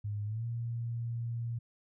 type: tone with pitch glide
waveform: sine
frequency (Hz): 103.83 to 117.22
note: G#2 to A#2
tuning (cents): 0 to +10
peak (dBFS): -33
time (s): 0.04-1.59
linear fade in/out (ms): 10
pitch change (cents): +210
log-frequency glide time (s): 0.25-0.45
effects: none